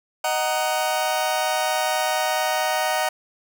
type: chord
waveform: sawtooth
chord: D# minor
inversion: none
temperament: just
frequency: 622.3 / 746.7 / 933.4 Hz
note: D#5 / F#5 / A#5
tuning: 0 / +16 / +2 cents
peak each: -21 / -20 / -23 dBFS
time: 0.24-3.09 s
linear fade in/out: 5 ms
effects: none